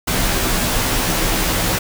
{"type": "noise with comb filter", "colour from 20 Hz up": "pink", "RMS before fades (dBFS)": -18, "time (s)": [0.07, 1.79], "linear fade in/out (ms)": 10, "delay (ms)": 14, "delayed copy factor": -0.9, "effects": []}